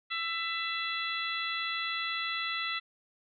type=harmonic tone with a mistuned harmonic; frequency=666 Hz; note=E5; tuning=18 cents sharp; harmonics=2 / 3 / 4 / 5 / 6; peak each=-37 / -36 / -38 / -38 / -40 dBFS; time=0.1-2.8 s; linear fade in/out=20 ms; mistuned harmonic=5; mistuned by=+31 cents; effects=none